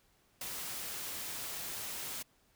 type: noise with ADSR envelope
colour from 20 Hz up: white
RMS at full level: -38 dBFS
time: 0.41-2.23 s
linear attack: 5 ms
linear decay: 3 ms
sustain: -3 dB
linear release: 12 ms
effects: pink hiss -70 dBFS RMS until 2.55 s